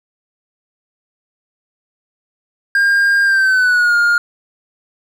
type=tone with pitch glide; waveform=triangle; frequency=1608 to 1416.1 Hz; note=G6 to F6; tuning=+44 to +24 cents; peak=-8 dBFS; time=2.75-4.18 s; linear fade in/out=2 ms; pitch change=-220 cents; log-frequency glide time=3.23-3.96 s; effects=none